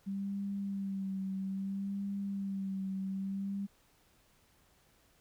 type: tone with vibrato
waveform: sine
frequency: 195.4 Hz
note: G3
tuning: 5 cents flat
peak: -34 dBFS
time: 0.06-3.67 s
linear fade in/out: 20 ms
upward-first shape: sine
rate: 0.61 Hz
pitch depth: 34 cents each way
effects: pink hiss -68 dBFS RMS until 5.2 s